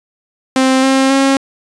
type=tone with pitch steps; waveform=sawtooth; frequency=262.3 / 266.9 / 271.5 Hz; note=C4 / C4 / C#4; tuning=+4 / +35 / -36 cents; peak=-5 dBFS; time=0.56-1.37 s; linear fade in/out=2 ms; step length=270 ms; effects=resampled to 22050 Hz